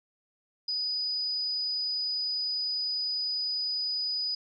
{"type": "tone", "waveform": "sine", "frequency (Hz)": 4965, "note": "D#8", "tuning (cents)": -5, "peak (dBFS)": -28, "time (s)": [0.68, 4.35], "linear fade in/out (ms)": 5, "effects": []}